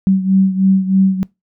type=beating tone pair; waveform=sine; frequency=190.5 / 193.7 Hz; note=G3 / G3; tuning=-49 / -20 cents; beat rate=3.2 Hz; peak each=-11 / -16 dBFS; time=0.07-1.23 s; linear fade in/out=0 ms; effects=noise-tail reverb RT60 0.2 s tail -23 dB re dry